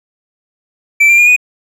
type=tone with pitch steps; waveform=triangle; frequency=2328 / 2376 / 2424 / 2474 Hz; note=D7 / D7 / D#7 / D#7; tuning=-16 / +20 / -46 / -10 cents; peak=-3 dBFS; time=1-1.364 s; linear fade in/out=10 ms; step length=91 ms; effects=none